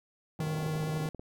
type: band-pass noise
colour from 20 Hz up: pink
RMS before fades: -41 dBFS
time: 0.39-1.09 s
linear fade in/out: 0 ms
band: 100 to 800 Hz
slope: 24 dB/octave
type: tone with vibrato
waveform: square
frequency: 155.56 Hz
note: D#3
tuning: in tune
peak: -32 dBFS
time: 0.4-1.09 s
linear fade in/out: 2 ms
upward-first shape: sine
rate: 11 Hz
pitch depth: 15 cents each way
type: clicks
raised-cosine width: 2 ms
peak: -31 dBFS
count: 9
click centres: 0.629 / 0.664 / 0.755 / 0.806 / 0.838 / 0.973 / 1.057 / 1.147 / 1.195 s
effects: none